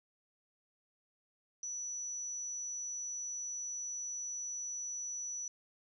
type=tone; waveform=sine; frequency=5920 Hz; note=F#8; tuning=in tune; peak=-38 dBFS; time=1.63-5.48 s; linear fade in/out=2 ms; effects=none